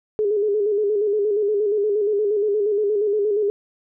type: tone with vibrato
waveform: sine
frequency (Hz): 415.3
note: G#4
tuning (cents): 0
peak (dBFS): -17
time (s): 0.19-3.5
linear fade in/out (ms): 0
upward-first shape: square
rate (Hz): 8.5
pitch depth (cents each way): 53
effects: none